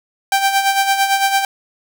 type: tone with tremolo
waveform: sawtooth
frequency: 784 Hz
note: G5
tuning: in tune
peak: -7 dBFS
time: 0.32-1.45 s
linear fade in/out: 2 ms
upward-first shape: sine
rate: 8.9 Hz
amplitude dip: 60%
effects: none